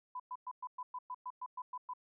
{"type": "tone bursts", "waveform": "sine", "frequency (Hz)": 1000, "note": "B5", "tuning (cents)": 21, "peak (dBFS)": -39, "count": 12, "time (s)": [0.15, 1.936], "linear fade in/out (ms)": 5, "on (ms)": 48, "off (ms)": 110, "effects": []}